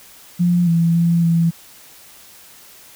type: tone with pitch steps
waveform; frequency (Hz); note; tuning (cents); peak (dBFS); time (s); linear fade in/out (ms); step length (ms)
sine; 175.4 / 167.4 / 169.4 / 167.2; F3 / E3 / E3 / E3; +8 / +27 / +48 / +25; -12; 0.39-1.51; 20; 280
effects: white hiss -44 dBFS RMS until 2.95 s